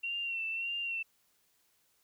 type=tone with vibrato; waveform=sine; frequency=2727 Hz; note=F7; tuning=42 cents flat; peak=-33 dBFS; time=0.03-1.03 s; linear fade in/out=10 ms; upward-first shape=sine; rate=1.7 Hz; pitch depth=45 cents each way; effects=white hiss -72 dBFS RMS until 2.03 s